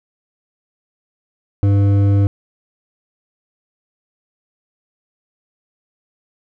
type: tone with hard clipping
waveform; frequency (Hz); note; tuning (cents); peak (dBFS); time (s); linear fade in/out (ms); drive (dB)
triangle; 100; G2; +35; -12; 1.63-2.27; 0; 13
effects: none